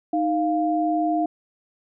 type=tone pair together; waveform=sine; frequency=311.1 / 698.5 Hz; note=D#4 / F5; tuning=0 / 0 cents; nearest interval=octave + major second; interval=1400 cents; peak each=-22 dBFS; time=0.13-1.26 s; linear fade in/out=5 ms; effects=none